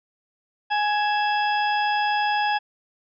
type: harmonic tone with a mistuned harmonic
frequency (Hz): 834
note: G#5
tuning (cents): +7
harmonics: 1 / 2 / 3 / 4 / 6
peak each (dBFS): -21 / -27 / -31 / -33 / -37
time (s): 0.7-2.59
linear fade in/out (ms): 20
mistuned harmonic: 3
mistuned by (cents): +94
effects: none